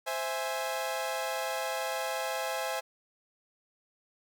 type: chord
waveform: sawtooth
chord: C augmented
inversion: none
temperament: equal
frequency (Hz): 523.3 / 659.3 / 830.6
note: C5 / E5 / G#5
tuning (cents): 0 / 0 / 0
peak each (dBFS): -32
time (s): 0.06-2.81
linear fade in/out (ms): 20
effects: none